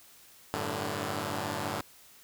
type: chord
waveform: 5% pulse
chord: G suspended second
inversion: none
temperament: equal with one note detuned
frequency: 95.82 / 110 / 146.83 Hz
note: G2 / A2 / D3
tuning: -39 / 0 / 0 cents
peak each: -25 dBFS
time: 0.54-1.81 s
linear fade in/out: 0 ms
effects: white hiss -56 dBFS RMS until 2.23 s